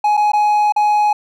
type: tone with dropouts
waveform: triangle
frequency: 838 Hz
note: G#5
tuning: 15 cents sharp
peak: -9 dBFS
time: 0.04-1.13 s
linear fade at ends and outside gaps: 5 ms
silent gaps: 0.17-0.174 / 0.319-0.333 / 0.723-0.762 s
effects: none